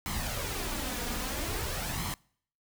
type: noise with flanger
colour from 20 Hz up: pink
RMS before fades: -34 dBFS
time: 0.06-2.14 s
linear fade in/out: 0 ms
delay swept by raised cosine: 0.95 to 4.15 ms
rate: 0.5 Hz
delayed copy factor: +0.55
effects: noise-tail reverb RT60 0.6 s tail -26 dB re dry